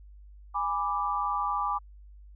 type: chord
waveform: sine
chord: G# diminished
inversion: none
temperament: equal with one note detuned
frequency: 823.4 / 987.8 / 1174.7 Hz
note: G#5 / B5 / D6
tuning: -15 / 0 / 0 cents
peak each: -32 / -32 / -29 dBFS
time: 0.54-1.79 s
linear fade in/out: 20 ms
effects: added 50 Hz sine -47 dBFS peak until 2.35 s